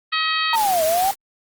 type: harmonic tone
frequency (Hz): 636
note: D#5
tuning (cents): +38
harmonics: 2 / 3 / 4 / 5 / 6 / 7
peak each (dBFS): -23 / -25 / -26 / -27 / -28 / -28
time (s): 0.12-0.56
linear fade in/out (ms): 10
type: linear two-way sweep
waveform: sine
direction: down then up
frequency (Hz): 943 to 618 to 800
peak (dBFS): -16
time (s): 0.53-1.11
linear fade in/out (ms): 2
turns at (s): 0.84
type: noise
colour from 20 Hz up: white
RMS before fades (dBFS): -27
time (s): 0.53-1.15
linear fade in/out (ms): 50
effects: Opus 24 kbps